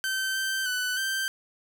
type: tone with pitch steps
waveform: sawtooth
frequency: 1545 / 1555 / 1496 / 1562 Hz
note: G6 / G6 / F#6 / G6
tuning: -26 / -14 / +19 / -7 cents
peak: -23 dBFS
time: 0.04-1.28 s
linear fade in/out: 0 ms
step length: 310 ms
effects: none